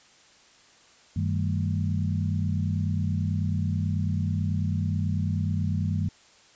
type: tone cluster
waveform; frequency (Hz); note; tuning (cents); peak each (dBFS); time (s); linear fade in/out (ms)
sine; 95.2 / 155.2 / 193.3 / 222.5; F#2 / D#3 / G3 / A3; +50 / -4 / -24 / +20; -26 / -29 / -32 / -34; 1.16-6.09; 5
effects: white hiss -56 dBFS RMS until 6.55 s + resampled to 16000 Hz